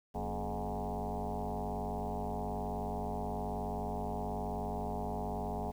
sine tone with frequency modulation, 324.2 Hz, E4, 29 cents flat, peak -34 dBFS, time 0.14-5.72 s, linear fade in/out 20 ms, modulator 98.9 Hz, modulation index 5.5, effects 10-bit

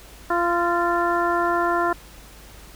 harmonic tone with a mistuned harmonic, 345.1 Hz, F4, 21 cents flat, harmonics 1 / 2 / 3 / 4 / 5, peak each -24 / -24 / -24 / -25 / -31 dBFS, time 0.3-1.93 s, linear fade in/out 5 ms, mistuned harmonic 5, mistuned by +35 cents, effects added 50 Hz sine -46 dBFS peak until 2.75 s + pink hiss -46 dBFS RMS until 2.75 s

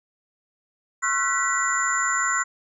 sine tone cluster, 1083 / 1353 / 1498 / 1956 / 7130 Hz, C#6 / E6 / F#6 / B6 / A8, -41 / +45 / +21 / -17 / +22 cents, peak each -27 dBFS, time 1.02-2.44 s, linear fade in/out 20 ms, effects none

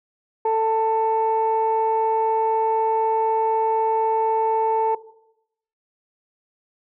sine tone pair together, 444 / 888 Hz, A4 / A5, +16 / +16 cents, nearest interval octave, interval 1200 cents, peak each -19 dBFS, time 0.45-4.95 s, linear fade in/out 5 ms, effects noise-tail reverb RT60 0.8 s tail -17 dB re dry + tanh soft clip ceiling -12 dBFS

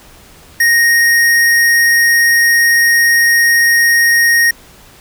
square tone, 1864.7 Hz, A#6, in tune, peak -8 dBFS, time 0.6-4.51 s, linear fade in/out 5 ms, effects pink hiss -41 dBFS RMS until 5 s

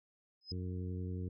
sine tone with exponential growth, 5070 Hz, D#8, 32 cents sharp, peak -37 dBFS, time 0.41-0.52 s, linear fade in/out 5 ms, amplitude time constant 23 ms
harmonic tone, 91.1 Hz, F#2, 26 cents flat, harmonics 1 / 2 / 3 / 4 / 5, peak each -38 / -44 / -48 / -50 / -52 dBFS, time 0.51-1.29 s, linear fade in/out 10 ms
effects none

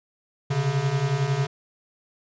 square beating tone pair, 130.7 / 141.7 Hz, C3 / C#3, -1 / +38 cents, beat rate 11 Hz, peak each -27 / -24 dBFS, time 0.5-1.47 s, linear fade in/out 10 ms, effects resampled to 16000 Hz

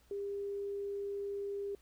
sine tone, 401.3 Hz, G4, 41 cents sharp, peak -36 dBFS, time 0.11-1.75 s, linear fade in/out 2 ms, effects added 60 Hz sine -66 dBFS peak until 1.81 s + pink hiss -69 dBFS RMS until 1.81 s

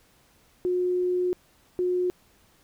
sine tone bursts at uneven times, 360.9 Hz, F#4, 43 cents flat, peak -22 dBFS, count 2, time 0.65-1.33 / 1.79-2.1 s, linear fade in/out 0 ms, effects pink hiss -61 dBFS RMS until 2.63 s

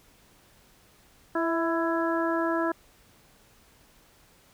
harmonic tone with a mistuned harmonic, 332.8 Hz, E4, 17 cents sharp, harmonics 1 / 2 / 3 / 4 / 5, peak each -27 / -30 / -32 / -33 / -34 dBFS, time 1.35-2.72 s, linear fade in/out 5 ms, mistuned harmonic 2, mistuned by -25 cents, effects pink hiss -59 dBFS RMS until 4.53 s

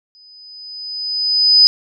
sine tone with exponential growth, 5000 Hz, D#8, 8 cents sharp, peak -4 dBFS, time 0.15-1.67 s, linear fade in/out 0 ms, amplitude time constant 330 ms, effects none

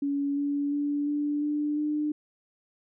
sine tone with pitch steps, 282.4 / 285.8 / 289.3 / 292.9 / 296.4 / 300.1 Hz, C#4 / D4 / D4 / D4 / D4 / D4, +32 / -47 / -26 / -5 / +16 / +38 cents, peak -25 dBFS, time 0.02-2.12 s, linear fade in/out 5 ms, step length 350 ms, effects none

